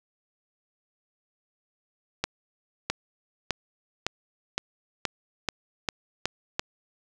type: accelerating click train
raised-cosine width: 0.2 ms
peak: -8 dBFS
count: 10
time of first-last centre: 2.24-6.595 s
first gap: 660 ms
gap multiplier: 0.92
effects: none